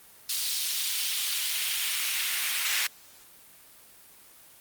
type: noise with high-pass filter sweep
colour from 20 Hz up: pink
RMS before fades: -28 dBFS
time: 0.29-2.87 s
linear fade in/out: 5 ms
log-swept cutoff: 4200 to 2000 Hz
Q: 1.4
effects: white hiss -53 dBFS RMS until 4.6 s + Opus 32 kbps